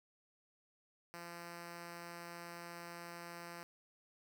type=tone; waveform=5% pulse; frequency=171.6 Hz; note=F3; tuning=30 cents flat; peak=-36 dBFS; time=1.14-3.63 s; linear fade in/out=0 ms; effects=none